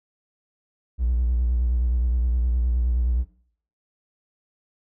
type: tone with vibrato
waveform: triangle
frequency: 60.4 Hz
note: B1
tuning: 38 cents flat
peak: -16 dBFS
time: 0.98-3.25 s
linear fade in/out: 50 ms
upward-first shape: sine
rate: 9.6 Hz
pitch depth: 72 cents each way
effects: noise-tail reverb RT60 0.6 s tail -20 dB re dry + tanh soft clip ceiling -14 dBFS